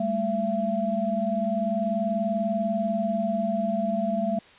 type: tone cluster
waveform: sine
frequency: 201.7 / 222 / 674 Hz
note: G3 / A3 / E5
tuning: +50 / +16 / +38 cents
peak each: -28 / -29 / -26 dBFS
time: 0-4.39 s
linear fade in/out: 5 ms
effects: white hiss -52 dBFS RMS until 4.58 s + resampled to 8000 Hz